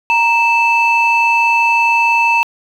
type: tone pair together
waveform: sine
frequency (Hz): 932.3 / 2637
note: A#5 / E7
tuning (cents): 0 / 0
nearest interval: octave + tritone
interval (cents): 1800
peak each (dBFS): -11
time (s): 0.1-2.43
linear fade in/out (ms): 0
effects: tanh soft clip ceiling -4 dBFS + 7-bit